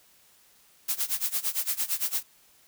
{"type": "noise with tremolo", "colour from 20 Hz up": "blue", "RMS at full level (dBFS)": -26, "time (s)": [0.88, 2.23], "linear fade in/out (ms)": 10, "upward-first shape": "sine", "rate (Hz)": 8.8, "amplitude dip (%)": 90, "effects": ["white hiss -60 dBFS RMS until 2.67 s"]}